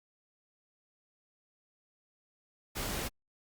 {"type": "noise", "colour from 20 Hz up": "pink", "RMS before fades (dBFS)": -36, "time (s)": [2.75, 3.09], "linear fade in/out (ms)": 20, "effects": ["Opus 48 kbps"]}